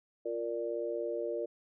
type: chord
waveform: sine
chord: Bb major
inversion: second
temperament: equal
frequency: 349.2 / 466.2 / 587.3 Hz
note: F4 / Bb4 / D5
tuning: 0 / 0 / 0 cents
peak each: -38 / -36 / -37 dBFS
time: 0.25-1.46 s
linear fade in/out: 10 ms
effects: none